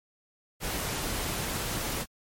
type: noise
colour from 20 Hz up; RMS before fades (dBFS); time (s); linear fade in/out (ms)
pink; -32; 0.6-2.06; 50
effects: MP3 64 kbps